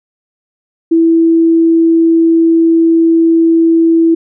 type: tone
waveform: sine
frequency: 329.6 Hz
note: E4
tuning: in tune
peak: -5 dBFS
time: 0.91-4.15 s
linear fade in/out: 10 ms
effects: none